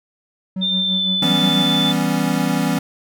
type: tone with tremolo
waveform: triangle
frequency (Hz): 187.8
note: F#3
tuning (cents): +26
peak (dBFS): -18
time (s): 0.56-1.65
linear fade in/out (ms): 5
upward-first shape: sine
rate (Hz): 5.9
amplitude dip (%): 65
type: tone with pitch glide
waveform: sine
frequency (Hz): 3594 to 3506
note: A7 to A7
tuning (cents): +36 to -7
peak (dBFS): -17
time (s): 0.61-1.93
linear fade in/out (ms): 20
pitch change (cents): -43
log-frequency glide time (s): 0.73-1.1
type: chord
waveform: square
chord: C# half-diminished seventh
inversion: first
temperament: equal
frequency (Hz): 164.81 / 196 / 246.9 / 277.2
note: E3 / G3 / B3 / C#4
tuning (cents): 0 / 0 / 0 / 0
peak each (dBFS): -23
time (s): 1.22-2.79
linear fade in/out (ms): 5
effects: none